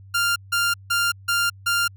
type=tone bursts; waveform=sawtooth; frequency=1396 Hz; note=F6; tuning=1 cent flat; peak=-15 dBFS; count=5; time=0.14-1.88 s; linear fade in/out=10 ms; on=220 ms; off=160 ms; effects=added 97 Hz sine -42 dBFS peak until 1.96 s